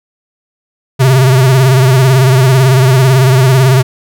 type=tone with vibrato; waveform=square; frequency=130.81 Hz; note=C3; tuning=in tune; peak=-5 dBFS; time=0.99-3.83 s; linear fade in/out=20 ms; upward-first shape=sine; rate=18 Hz; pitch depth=79 cents each way; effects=none